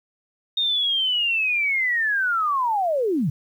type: linear sweep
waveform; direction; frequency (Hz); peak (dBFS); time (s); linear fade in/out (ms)
sine; down; 3701 to 123.47; -19; 0.57-3.3; 5
effects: 9-bit